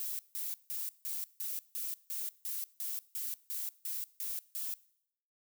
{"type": "noise bursts", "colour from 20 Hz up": "violet", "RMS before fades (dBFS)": -38, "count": 14, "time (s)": [0, 4.74], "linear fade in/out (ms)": 0, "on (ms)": 190, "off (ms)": 160, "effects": ["noise-tail reverb RT60 0.7 s tail -21 dB re dry"]}